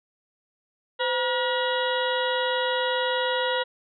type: harmonic tone with a mistuned harmonic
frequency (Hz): 479.1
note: A#4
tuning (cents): +47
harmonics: 1 / 2 / 3 / 4 / 6 / 7 / 8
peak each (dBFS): -26 / -29 / -31 / -32 / -34 / -34 / -35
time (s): 0.99-3.64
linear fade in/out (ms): 20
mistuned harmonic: 1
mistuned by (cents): +110
effects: none